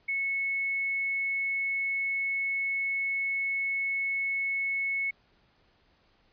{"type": "tone", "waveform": "sine", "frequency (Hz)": 2200, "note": "C#7", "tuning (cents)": -14, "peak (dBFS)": -27, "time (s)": [0.08, 5.11], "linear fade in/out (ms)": 10, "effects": ["pink hiss -66 dBFS RMS until 6.32 s", "resampled to 11025 Hz"]}